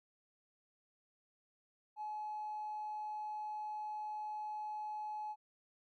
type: tone with tanh clipping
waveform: triangle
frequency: 850 Hz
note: G#5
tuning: 40 cents sharp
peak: -39 dBFS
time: 1.96-5.36 s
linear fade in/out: 50 ms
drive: 1 dB
effects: none